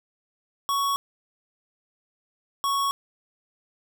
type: tone pair in turn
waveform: square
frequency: 1115 / 1109.7 Hz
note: C#6 / C#6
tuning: +10 / +2 cents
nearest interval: unison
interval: 8 cents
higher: first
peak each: -23 dBFS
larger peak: neither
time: 0.69-0.96 / 2.64-2.91 s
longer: neither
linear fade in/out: 0 ms
effects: none